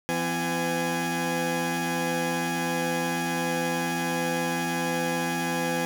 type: tone cluster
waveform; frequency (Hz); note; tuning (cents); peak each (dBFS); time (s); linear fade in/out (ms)
20% pulse; 169.2 / 254.5 / 830; E3 / C4 / G#5; +45 / -48 / -1; -25; 0.09-5.85; 0
effects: none